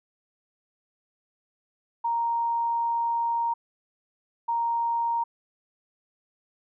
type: tone pair in turn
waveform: sine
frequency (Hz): 932.3 / 932.3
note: A#5 / A#5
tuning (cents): 0 / 0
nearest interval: unison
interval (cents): 0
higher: neither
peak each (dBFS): -23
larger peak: neither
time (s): 2.04-3.54 / 4.48-5.24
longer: first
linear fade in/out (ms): 10
effects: none